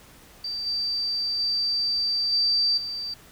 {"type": "tone with level steps", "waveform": "sine", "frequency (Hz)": 4659, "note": "D8", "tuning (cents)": -15, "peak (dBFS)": [-28, -24, -22, -19, -29], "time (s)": [0.44, 3.14], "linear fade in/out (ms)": 5, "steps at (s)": [0.66, 1.39, 2.32, 2.77], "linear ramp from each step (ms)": 10, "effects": ["pink hiss -51 dBFS RMS until 3.31 s"]}